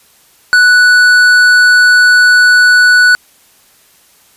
sine tone with tanh clipping, 1480 Hz, F#6, in tune, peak -5 dBFS, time 0.53-3.15 s, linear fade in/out 0 ms, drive 11 dB, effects white hiss -47 dBFS RMS until 4.36 s + resampled to 32000 Hz

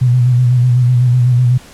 sine tone with vibrato, 123.9 Hz, B2, 6 cents sharp, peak -7 dBFS, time 0.01-1.58 s, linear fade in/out 10 ms, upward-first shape square, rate 8 Hz, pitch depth 36 cents each way, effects pink hiss -39 dBFS RMS until 1.73 s + low-pass 11000 Hz 12 dB/octave

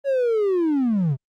triangle linear sweep, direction down, 564 to 122.6 Hz, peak -15 dBFS, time 0.04-1.17 s, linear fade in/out 50 ms, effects tanh soft clip ceiling -11 dBFS + Opus 32 kbps

